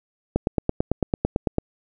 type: click train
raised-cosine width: 2 ms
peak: -6 dBFS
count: 12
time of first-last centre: 0.36-1.584 s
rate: 8.99 Hz
effects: none